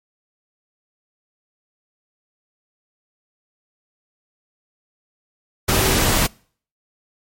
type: tone in noise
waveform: sine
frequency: 383.7 Hz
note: G4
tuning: 37 cents flat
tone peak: -26 dBFS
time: 5.69-5.96 s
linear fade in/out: 10 ms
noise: pink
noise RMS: -17 dBFS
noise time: 5.68-6.27 s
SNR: -12 dB
effects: noise-tail reverb RT60 0.5 s tail -26 dB re dry + MP3 64 kbps